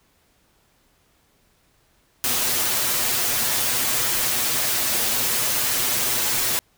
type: noise with comb filter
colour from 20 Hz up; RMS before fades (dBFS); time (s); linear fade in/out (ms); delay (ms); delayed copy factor
white; -22; 2.24-6.59; 0; 8.1; +0.85
effects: pink hiss -62 dBFS RMS until 6.77 s